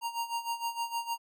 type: tone with tremolo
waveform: square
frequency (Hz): 932.3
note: A#5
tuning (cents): 0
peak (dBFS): -30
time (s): 0.01-1.18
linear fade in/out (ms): 50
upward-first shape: sine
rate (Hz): 6.5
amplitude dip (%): 80
effects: none